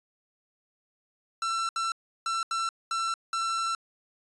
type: tone bursts at uneven times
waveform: 45% pulse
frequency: 1344 Hz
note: E6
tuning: 33 cents sharp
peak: -27 dBFS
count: 6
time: 1.42-1.69 / 1.76-1.92 / 2.26-2.43 / 2.51-2.69 / 2.91-3.14 / 3.33-3.75 s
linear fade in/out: 2 ms
effects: resampled to 22050 Hz